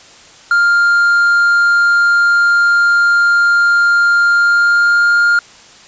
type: tone with pitch glide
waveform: triangle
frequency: 1400 to 1408.9 Hz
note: F6 to F6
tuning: +4 to +15 cents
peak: -6 dBFS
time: 0.51-5.39 s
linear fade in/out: 2 ms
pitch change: +11 cents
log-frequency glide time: 4.32-5.26 s
effects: white hiss -40 dBFS RMS until 5.87 s + resampled to 16000 Hz